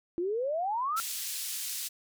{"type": "exponential sweep", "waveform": "sine", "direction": "up", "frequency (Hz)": [332.8, 1385], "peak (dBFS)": -28, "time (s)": [0.18, 1], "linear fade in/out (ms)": 0}
{"type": "band-pass noise", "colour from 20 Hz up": "white", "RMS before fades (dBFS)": -36, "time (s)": [0.96, 1.89], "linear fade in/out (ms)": 20, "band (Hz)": [3200, 14000], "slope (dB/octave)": 12}
{"effects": []}